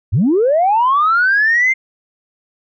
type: linear sweep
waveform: sine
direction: up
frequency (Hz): 77 to 2120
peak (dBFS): -9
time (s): 0.12-1.74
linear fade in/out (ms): 20
effects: tanh soft clip ceiling -6 dBFS